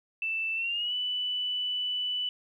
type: tone with pitch glide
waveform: sine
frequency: 2655 to 2980 Hz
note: E7 to F#7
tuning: +12 to +12 cents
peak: -28 dBFS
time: 0.22-2.29 s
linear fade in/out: 2 ms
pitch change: +200 cents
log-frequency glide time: 0.55-0.94 s
effects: 11-bit